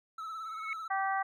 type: tone with vibrato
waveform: triangle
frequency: 1304 Hz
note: E6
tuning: 19 cents flat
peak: -36 dBFS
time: 0.18-0.88 s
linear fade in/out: 5 ms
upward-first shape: sine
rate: 18 Hz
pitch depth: 50 cents each way
type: tone with exponential growth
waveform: sine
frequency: 2201 Hz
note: C#7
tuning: 13 cents flat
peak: -31 dBFS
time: 0.45-0.73 s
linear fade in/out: 1 ms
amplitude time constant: 60 ms
type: harmonic tone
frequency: 388 Hz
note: G4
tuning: 18 cents flat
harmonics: 2 / 3 / 4 / 5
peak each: -31 / -35 / -37 / -39 dBFS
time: 0.9-1.23 s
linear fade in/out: 10 ms
effects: none